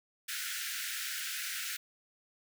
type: high-pass noise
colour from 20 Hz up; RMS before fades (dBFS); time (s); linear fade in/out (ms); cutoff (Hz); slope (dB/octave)
pink; -38; 0.28-1.77; 10; 1400; 96
effects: none